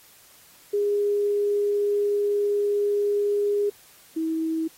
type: tone pair in turn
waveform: sine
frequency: 409.7 / 322 Hz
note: G#4 / E4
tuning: -24 / -41 cents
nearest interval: major third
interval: 417 cents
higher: first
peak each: -20 / -23 dBFS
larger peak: first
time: 0.73-3.7 / 4.16-4.68 s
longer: first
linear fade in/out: 10 ms
effects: white hiss -53 dBFS RMS until 4.77 s + AAC 48 kbps